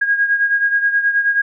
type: beating tone pair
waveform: sine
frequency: 1634 / 1643.4 Hz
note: G#6 / G#6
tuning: -29 / -19 cents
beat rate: 9.4 Hz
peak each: -14 / -20 dBFS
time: 0.01-1.42 s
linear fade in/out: 10 ms
effects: none